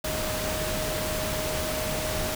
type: tone in noise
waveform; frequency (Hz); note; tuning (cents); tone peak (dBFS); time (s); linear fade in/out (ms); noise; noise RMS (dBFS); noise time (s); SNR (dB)
sine; 622.3; D#5; 0; -32; 0.04-2.35; 5; pink; -30; 0.04-2.35; -5
effects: none